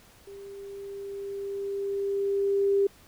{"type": "tone with level ramp", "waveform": "sine", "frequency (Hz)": 397.3, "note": "G4", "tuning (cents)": 23, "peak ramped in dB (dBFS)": [-41, -19], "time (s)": [0.27, 2.87], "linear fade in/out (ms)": 5, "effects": ["pink hiss -56 dBFS RMS until 3.07 s"]}